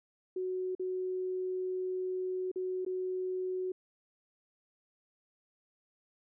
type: tone with dropouts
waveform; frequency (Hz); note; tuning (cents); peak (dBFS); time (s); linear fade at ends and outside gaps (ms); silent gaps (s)
sine; 370; F#4; 0; -32; 0.36-3.72; 5; 0.751-0.795 / 2.516-2.558 / 2.85-2.863
effects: none